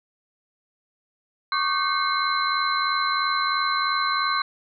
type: tone cluster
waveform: sine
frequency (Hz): 1108 / 1191 / 1538 / 2156 / 4060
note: C#6 / D6 / G6 / C#7 / B7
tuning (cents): -1 / +24 / -33 / -49 / +47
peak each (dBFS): -24 / -28 / -28 / -32 / -28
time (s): 1.52-4.42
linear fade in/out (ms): 2
effects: none